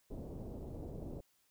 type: low-pass noise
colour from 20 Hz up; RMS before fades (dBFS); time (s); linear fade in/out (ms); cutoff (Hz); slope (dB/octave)
pink; -45; 0.1-1.21; 10; 590; 24
effects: white hiss -74 dBFS RMS until 1.5 s